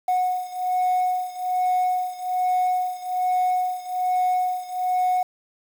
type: beating tone pair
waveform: sine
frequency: 732 / 733.2 Hz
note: F#5 / F#5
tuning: -19 / -16 cents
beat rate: 1.2 Hz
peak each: -21 / -23 dBFS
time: 0.08-5.23 s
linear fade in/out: 5 ms
effects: tanh soft clip ceiling -16 dBFS + 7-bit